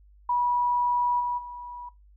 sine tone with level steps, 973 Hz, B5, 26 cents flat, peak -22 / -26 / -37 dBFS, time 0.29-1.89 s, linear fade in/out 5 ms, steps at 1.19 / 1.37 s, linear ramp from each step 20 ms, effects noise-tail reverb RT60 0.2 s tail -20 dB re dry + added 50 Hz sine -52 dBFS peak until 2.16 s

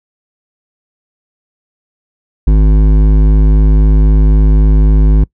sine tone with hard clipping, 51.91 Hz, G#1, in tune, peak -6 dBFS, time 2.47-5.24 s, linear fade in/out 5 ms, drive 12 dB, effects noise-tail reverb RT60 0.1 s tail -24 dB re dry

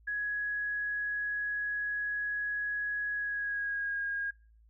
sine tone with pitch glide, 1672 to 1631 Hz, G#6 to G#6, +11 to -32 cents, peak -31 dBFS, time 0.07-4.31 s, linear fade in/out 10 ms, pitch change -43 cents, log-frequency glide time 3.12-4.02 s, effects noise-tail reverb RT60 0.4 s tail -24 dB re dry + added 55 Hz sine -58 dBFS peak until 4.69 s

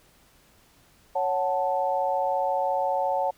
sine chord, F# minor, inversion second, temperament equal, 554.4 / 740 / 880 Hz, C#5 / F#5 / A5, 0 / 0 / 0 cents, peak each -27 dBFS, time 1.15-3.31 s, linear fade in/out 10 ms, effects pink hiss -59 dBFS RMS until 3.37 s

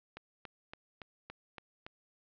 click train, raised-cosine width 0.3 ms, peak -28 dBFS, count 7, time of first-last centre 0.17-1.865 s, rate 3.54 Hz, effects low-pass 4000 Hz 12 dB/octave

